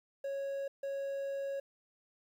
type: tone bursts at uneven times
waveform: triangle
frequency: 552 Hz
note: C#5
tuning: 7 cents flat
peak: -33 dBFS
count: 2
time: 0.24-0.68 / 0.83-1.6 s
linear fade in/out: 5 ms
effects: 11-bit